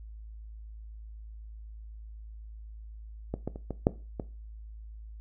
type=clicks; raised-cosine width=2 ms; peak=-18 / -18 / -27 / -20 / -7 / -19 dBFS; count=6; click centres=3.34 / 3.476 / 3.559 / 3.707 / 3.869 / 4.198 s; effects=noise-tail reverb RT60 0.3 s tail -17 dB re dry + added 54 Hz sine -42 dBFS peak until 5.2 s